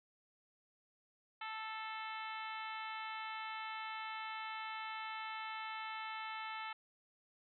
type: harmonic tone with a mistuned harmonic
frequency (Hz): 440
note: A4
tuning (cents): 0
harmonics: 2 / 3 / 4 / 5 / 6 / 7 / 8 / 9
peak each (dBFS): -46 / -47 / -51 / -50 / -52 / -55 / -58 / -58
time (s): 1.41-6.73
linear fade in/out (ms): 5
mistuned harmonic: 5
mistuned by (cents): -21
effects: none